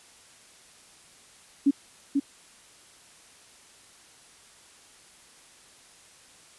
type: tone with echo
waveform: sine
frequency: 280 Hz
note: C#4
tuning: 18 cents sharp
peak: -16 dBFS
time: 1.66-1.71 s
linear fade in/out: 10 ms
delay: 490 ms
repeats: 1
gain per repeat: -4 dB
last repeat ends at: 2.2 s
effects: white hiss -54 dBFS RMS until 6.58 s + resampled to 24000 Hz